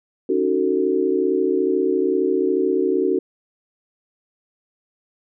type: chord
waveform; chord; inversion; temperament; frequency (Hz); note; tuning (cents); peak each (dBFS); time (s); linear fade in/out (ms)
sine; D# half-diminished seventh; third; just; 280 / 311.1 / 373.4 / 448; C#4 / D#4 / F#4 / A4; +18 / 0 / +16 / +31; -24 / -25 / -19 / -23; 0.29-3.19; 5
effects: none